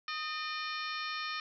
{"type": "harmonic tone with a mistuned harmonic", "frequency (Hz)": 606, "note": "D#5", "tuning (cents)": -46, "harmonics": [2, 3, 4, 5, 6, 7, 8, 9], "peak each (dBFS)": [-39, -42, -42, -47, -46, -45, -51, -47], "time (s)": [0.08, 1.4], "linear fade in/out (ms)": 2, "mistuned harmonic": 2, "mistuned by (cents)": 45, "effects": []}